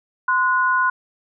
sine tone pair together, 1033 / 1460.9 Hz, C6 / F#6, -22 / -22 cents, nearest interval tritone, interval 600 cents, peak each -18 dBFS, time 0.28-0.9 s, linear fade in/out 5 ms, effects none

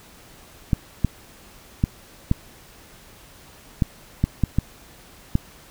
clicks, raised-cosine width 5 ms, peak -5 dBFS, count 9, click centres 0.732 / 1.047 / 1.839 / 2.314 / 3.822 / 4.24 / 4.437 / 4.586 / 5.354 s, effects pink hiss -48 dBFS RMS until 5.7 s

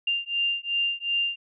sine beating tone pair, 2791 / 2793.7 Hz, F7 / F7, -2 / 0 cents, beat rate 2.7 Hz, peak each -27 / -27 dBFS, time 0.07-1.36 s, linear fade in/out 5 ms, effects none

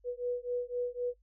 sine beating tone pair, 487.9 / 491.8 Hz, B4 / B4, -21 / -7 cents, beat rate 3.9 Hz, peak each -35 / -35 dBFS, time 0.04-1.14 s, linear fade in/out 50 ms, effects noise-tail reverb RT60 0.1 s tail -20 dB re dry + added 50 Hz sine -64 dBFS peak until 1.22 s

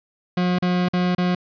40% pulse tone with dropouts, 179.6 Hz, F3, 49 cents sharp, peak -17 dBFS, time 0.37-1.35 s, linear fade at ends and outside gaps 5 ms, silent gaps 0.587-0.623 / 0.886-0.934 / 1.15-1.181 s, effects resampled to 11025 Hz + 9-bit

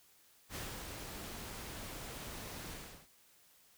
pink noise with ADSR envelope, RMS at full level -42 dBFS, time 0.49-3.08 s, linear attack 67 ms, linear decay 220 ms, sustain -4 dB, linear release 360 ms, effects white hiss -66 dBFS RMS until 3.77 s

